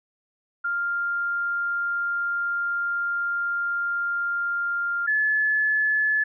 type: tone pair in turn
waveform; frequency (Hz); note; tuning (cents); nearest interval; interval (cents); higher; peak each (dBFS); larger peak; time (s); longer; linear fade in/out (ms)
sine; 1398 / 1722.5; F6 / A6; +1 / -37; major third; 362; second; -23 / -19; second; 0.64-5.07 / 5.07-6.24; first; 10
effects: none